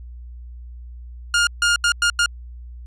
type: tone bursts at uneven times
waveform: sawtooth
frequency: 1416 Hz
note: F6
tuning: 23 cents sharp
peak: -11 dBFS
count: 5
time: 1.34-1.47 / 1.62-1.76 / 1.84-1.92 / 2.02-2.1 / 2.19-2.26 s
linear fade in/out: 2 ms
effects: added 60 Hz sine -34 dBFS peak until 2.86 s + resampled to 22050 Hz